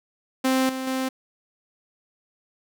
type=tone with level steps; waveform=sawtooth; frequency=261.6 Hz; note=C4; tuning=in tune; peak=-15 / -24 / -20 dBFS; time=0.44-1.09 s; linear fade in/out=10 ms; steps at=0.69 / 0.87 s; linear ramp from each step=2 ms; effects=none